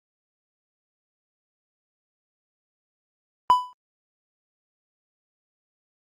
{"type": "tone with exponential decay", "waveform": "triangle", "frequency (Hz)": 996, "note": "B5", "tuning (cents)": 14, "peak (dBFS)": -7, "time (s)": [3.5, 3.73], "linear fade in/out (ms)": 0, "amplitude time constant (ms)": 49, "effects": ["tanh soft clip ceiling -3 dBFS", "Opus 32 kbps"]}